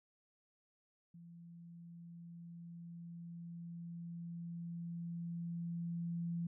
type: tone with level ramp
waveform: sine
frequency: 170 Hz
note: F3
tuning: 46 cents flat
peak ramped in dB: -53 to -36 dBFS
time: 1.14-6.47 s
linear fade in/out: 5 ms
effects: none